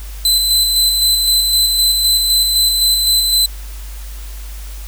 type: tone with tremolo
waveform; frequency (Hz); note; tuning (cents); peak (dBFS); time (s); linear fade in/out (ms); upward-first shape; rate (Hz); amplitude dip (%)
sawtooth; 4037; B7; +37; -7; 0.25-3.46; 2; square; 3.9; 30
effects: added 50 Hz sine -26 dBFS peak until 4.87 s + white hiss -38 dBFS RMS until 4.87 s